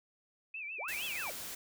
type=tone with vibrato; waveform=sine; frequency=2486 Hz; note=D#7; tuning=2 cents flat; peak=-39 dBFS; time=0.54-1.3 s; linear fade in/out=5 ms; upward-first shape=sine; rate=6.4 Hz; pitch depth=130 cents each way
type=linear two-way sweep; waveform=sine; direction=up then down; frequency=313.3 to 3437 to 359.8 Hz; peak=-40 dBFS; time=0.78-1.32 s; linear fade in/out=20 ms; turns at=1.05 s
type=noise; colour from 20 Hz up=white; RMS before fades=-43 dBFS; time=0.88-1.55 s; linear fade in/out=5 ms
effects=none